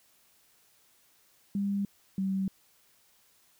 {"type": "tone pair in turn", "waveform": "sine", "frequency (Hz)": [200, 192.21], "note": ["G3", "G3"], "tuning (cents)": [35, -34], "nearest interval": "minor second", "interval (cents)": 69, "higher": "first", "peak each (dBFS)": -27, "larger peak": "neither", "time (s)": [[1.55, 1.85], [2.18, 2.48]], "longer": "neither", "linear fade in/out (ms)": 2, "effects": ["white hiss -65 dBFS RMS until 3.59 s"]}